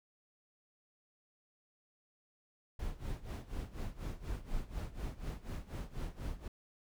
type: noise with tremolo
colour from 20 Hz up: brown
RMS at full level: -38 dBFS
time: 2.79-6.48 s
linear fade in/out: 5 ms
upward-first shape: sine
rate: 4.1 Hz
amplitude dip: 85%
effects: none